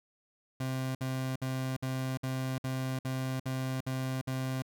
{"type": "tone bursts", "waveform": "30% pulse", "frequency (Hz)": 130.81, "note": "C3", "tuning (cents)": 0, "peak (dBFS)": -29, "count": 10, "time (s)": [0.6, 4.622], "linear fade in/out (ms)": 5, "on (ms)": 350, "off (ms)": 58, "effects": []}